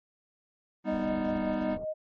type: chord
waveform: square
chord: G augmented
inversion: none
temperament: equal with one note detuned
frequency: 198.28 / 246.9 / 311.1 Hz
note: G3 / B3 / D#4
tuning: +20 / 0 / 0 cents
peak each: -34 dBFS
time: 0.84-1.78 s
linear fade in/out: 50 ms
type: tone with tremolo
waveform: sine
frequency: 622.3 Hz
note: D#5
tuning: in tune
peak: -29 dBFS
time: 0.86-1.94 s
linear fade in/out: 20 ms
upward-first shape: triangle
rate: 5.1 Hz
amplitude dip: 65%
type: low-pass noise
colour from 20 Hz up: pink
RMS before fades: -44 dBFS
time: 0.91-1.85 s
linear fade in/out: 10 ms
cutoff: 790 Hz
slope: 24 dB/octave
effects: low-pass 2000 Hz 12 dB/octave + MP3 32 kbps